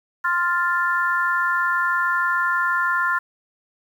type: chord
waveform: sine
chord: F major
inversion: second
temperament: equal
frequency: 1046.5 / 1396.9 / 1760 Hz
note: C6 / F6 / A6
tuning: 0 / 0 / 0 cents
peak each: -23 / -21 / -24 dBFS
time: 0.24-3.19 s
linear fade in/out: 10 ms
effects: 8-bit